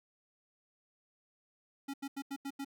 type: tone bursts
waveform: square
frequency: 276.3 Hz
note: C#4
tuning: 6 cents flat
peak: -38 dBFS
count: 6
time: 1.88-2.648 s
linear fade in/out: 10 ms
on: 58 ms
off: 84 ms
effects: none